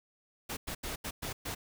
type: noise bursts at uneven times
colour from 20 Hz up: pink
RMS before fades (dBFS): -38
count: 6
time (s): 0.49-0.57 / 0.67-0.75 / 0.83-0.96 / 1.04-1.11 / 1.22-1.33 / 1.45-1.55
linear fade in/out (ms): 10
effects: none